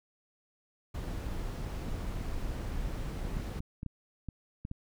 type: noise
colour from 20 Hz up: brown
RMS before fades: -36 dBFS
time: 0.94-3.6 s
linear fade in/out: 10 ms
type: clicks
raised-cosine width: 5 ms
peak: -26 dBFS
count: 11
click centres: 1.885 / 2.213 / 3.25 / 3.369 / 3.399 / 3.604 / 3.831 / 3.863 / 4.287 / 4.651 / 4.714 s
effects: none